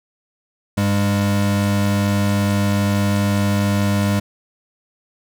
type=tone pair together; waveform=square; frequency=100.1 / 202.5 Hz; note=G2 / G#3; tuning=+37 / -43 cents; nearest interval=octave; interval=1220 cents; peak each=-19 dBFS; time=0.77-4.2 s; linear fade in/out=10 ms; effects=none